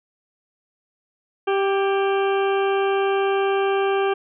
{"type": "harmonic tone with a mistuned harmonic", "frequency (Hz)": 392, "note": "G4", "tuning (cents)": 0, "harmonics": [1, 2, 3, 4, 6, 7, 8], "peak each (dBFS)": [-19, -25, -29, -31, -35, -36, -37], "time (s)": [1.47, 4.14], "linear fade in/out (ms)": 10, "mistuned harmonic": 4, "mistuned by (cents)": 23, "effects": []}